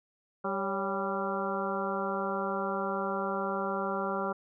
harmonic tone with a mistuned harmonic, 196.3 Hz, G3, 3 cents sharp, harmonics 1 / 2 / 3 / 4 / 5 / 6 / 7, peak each -37 / -36 / -36 / -38 / -39 / -38 / -37 dBFS, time 0.44-4.33 s, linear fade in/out 10 ms, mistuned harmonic 3, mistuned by -71 cents, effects none

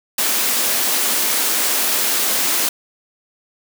white high-pass noise, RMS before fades -18 dBFS, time 0.18-2.69 s, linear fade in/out 5 ms, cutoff 200 Hz, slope 48 dB/octave, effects none

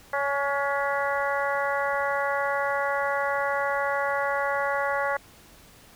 harmonic tone with a mistuned harmonic, 280.4 Hz, C#4, 20 cents sharp, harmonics 2 / 3 / 4 / 5 / 6 / 7, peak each -28 / -30 / -31 / -32 / -33 / -33 dBFS, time 0.13-5.17 s, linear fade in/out 5 ms, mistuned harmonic 5, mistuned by +23 cents, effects pink hiss -52 dBFS RMS until 5.95 s

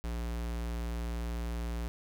square tone, 58.27 Hz, A#1, in tune, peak -34 dBFS, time 0.04-1.88 s, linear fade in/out 0 ms, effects none

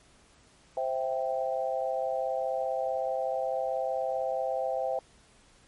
sine chord, C major, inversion none, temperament equal, 523.3 / 659.3 / 784 Hz, C5 / E5 / G5, 0 / 0 / 0 cents, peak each -31 / -32 / -33 dBFS, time 0.77-4.99 s, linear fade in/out 2 ms, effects pink hiss -60 dBFS RMS until 5.67 s + MP3 48 kbps

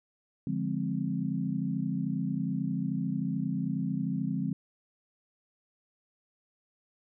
sine chord, D half-diminished seventh, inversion none, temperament equal with one note detuned, 145.23 / 174.61 / 207.7 / 261.6 Hz, D3 / F3 / Ab3 / C4, -19 / 0 / 0 / 0 cents, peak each -35 / -33 / -34 / -34 dBFS, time 0.47-4.53 s, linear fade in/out 2 ms, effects none

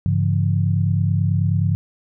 sine tone cluster, 99.9 / 139.7 / 169.1 Hz, G2 / C#3 / E3, +33 / +14 / +44 cents, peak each -18 / -21 / -22 dBFS, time 0.06-1.75 s, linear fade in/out 0 ms, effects none

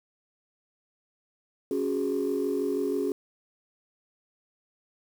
sine chord, C# suspended fourth, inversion none, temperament just, 277.2 / 369.6 / 415.8 Hz, C#4 / F#4 / G#4, 0 / -2 / +2 cents, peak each -29 / -29 / -28 dBFS, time 1.71-3.12 s, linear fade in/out 2 ms, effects tanh soft clip ceiling -19 dBFS + 8-bit

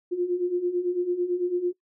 sine beating tone pair, 349.2 / 358.2 Hz, F4 / F4, 0 / +44 cents, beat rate 9 Hz, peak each -29 / -24 dBFS, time 0.11-1.73 s, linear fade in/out 20 ms, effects noise-tail reverb RT60 0.1 s tail -20 dB re dry

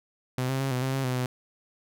sawtooth tone with pitch steps, 127.8 / 133.1 / 135.5 / 126.4 / 132.4 / 134.7 / 127.3 / 126.3 Hz, C3 / C3 / C#3 / B2 / C3 / C#3 / C3 / B2, -40 / +30 / -39 / +41 / +21 / -49 / -47 / +39 cents, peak -22 dBFS, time 0.38-1.26 s, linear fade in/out 2 ms, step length 110 ms, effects none

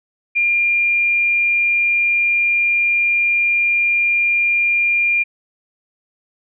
sine tone, 2400 Hz, D7, 37 cents sharp, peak -13 dBFS, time 0.35-5.24 s, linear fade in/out 20 ms, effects none

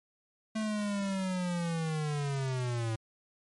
square linear sweep, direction down, 220 to 110 Hz, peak -31 dBFS, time 0.55-2.96 s, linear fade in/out 10 ms, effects MP3 48 kbps

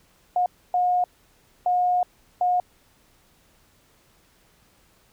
sine tone bursts at uneven times, 720 Hz, F#5, 47 cents flat, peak -18 dBFS, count 4, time 0.36-0.46 / 0.74-1.04 / 1.66-2.03 / 2.41-2.6 s, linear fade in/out 2 ms, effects pink hiss -60 dBFS RMS until 5.12 s

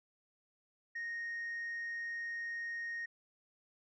sine tone, 1861 Hz, A#6, 3 cents flat, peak -36 dBFS, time 0.95-3.06 s, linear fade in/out 10 ms, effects tanh soft clip ceiling -36 dBFS

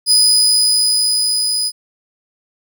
30% pulse tone with level ramp, 4978 Hz, D#8, in tune, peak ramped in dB -5 to -13 dBFS, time 0.06-1.72 s, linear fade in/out 50 ms, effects none

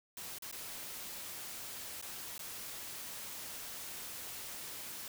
white noise with dropouts, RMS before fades -45 dBFS, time 0.17-5.08 s, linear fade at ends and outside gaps 2 ms, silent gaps 0.385-0.422 / 0.514-0.525 / 2.015-2.024 / 2.38-2.392 s, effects none

